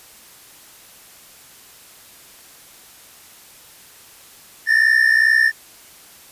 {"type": "tone pair together", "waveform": "triangle", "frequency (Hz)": [1760, 1822.4], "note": ["A6", "A#6"], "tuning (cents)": [0, -40], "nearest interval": "minor second", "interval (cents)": 60, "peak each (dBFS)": -13, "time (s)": [4.66, 5.52], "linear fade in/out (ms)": 50, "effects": ["white hiss -45 dBFS RMS until 6.31 s", "resampled to 32000 Hz"]}